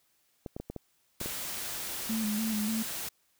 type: clicks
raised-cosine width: 2 ms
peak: -24 dBFS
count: 7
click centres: 0.462 / 0.565 / 0.6 / 0.7 / 0.763 / 1.214 / 1.26 s
type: noise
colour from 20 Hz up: white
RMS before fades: -37 dBFS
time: 1.2-3.09 s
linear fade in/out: 5 ms
type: tone with vibrato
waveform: sine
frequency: 216.3 Hz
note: A3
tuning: 29 cents flat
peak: -29 dBFS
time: 2.09-2.83 s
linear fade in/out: 10 ms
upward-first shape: square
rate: 3.4 Hz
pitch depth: 44 cents each way
effects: white hiss -71 dBFS RMS until 3.39 s